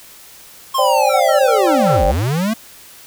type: linear two-way sweep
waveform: square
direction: down then up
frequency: 1083 to 41.2 to 231.5 Hz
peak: -16 dBFS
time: 0.74-2.54 s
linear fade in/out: 10 ms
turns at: 2.05 s
type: chord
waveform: sine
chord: C suspended second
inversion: none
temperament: equal with one note detuned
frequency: 529 / 587.3 / 784 Hz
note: C5 / D5 / G5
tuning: +19 / 0 / 0 cents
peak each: -17 dBFS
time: 0.78-2.12 s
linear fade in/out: 10 ms
type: tone bursts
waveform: sine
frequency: 1343 Hz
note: E6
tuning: 32 cents sharp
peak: -21 dBFS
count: 5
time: 1.09-1.968 s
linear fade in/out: 10 ms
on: 110 ms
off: 82 ms
effects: white hiss -41 dBFS RMS until 3.06 s